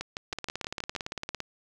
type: two click trains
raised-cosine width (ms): 0.2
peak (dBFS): -16 / -16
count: 7 / 20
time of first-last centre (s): 0.01-0.962 / 0.33-1.403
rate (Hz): 6.3 / 17.7
effects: none